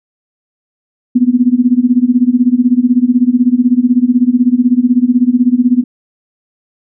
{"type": "tone with tremolo", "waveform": "sine", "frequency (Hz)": 246.9, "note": "B3", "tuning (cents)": 0, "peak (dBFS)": -3, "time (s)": [1.15, 5.84], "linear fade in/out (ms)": 10, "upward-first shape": "sine", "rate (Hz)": 16, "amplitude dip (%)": 90, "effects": []}